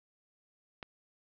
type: click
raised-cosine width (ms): 0.3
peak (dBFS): -25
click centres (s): 0.828
effects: low-pass 5000 Hz 12 dB/octave